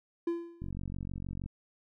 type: tone with exponential decay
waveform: triangle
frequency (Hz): 340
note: F4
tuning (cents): -46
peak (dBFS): -24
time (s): 0.27-0.71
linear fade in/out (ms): 5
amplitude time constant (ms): 94
type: click train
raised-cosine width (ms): 5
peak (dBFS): -27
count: 40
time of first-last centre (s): 0.62-1.461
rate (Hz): 46.4
effects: none